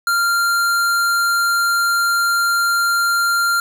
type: tone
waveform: square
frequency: 1390 Hz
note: F6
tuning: 9 cents flat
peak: -15 dBFS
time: 0.07-3.6 s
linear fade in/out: 2 ms
effects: 7-bit